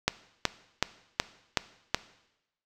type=click train; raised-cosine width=0.2 ms; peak=-5 dBFS; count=6; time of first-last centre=0.08-1.946 s; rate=2.68 Hz; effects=noise-tail reverb RT60 0.9 s tail -17 dB re dry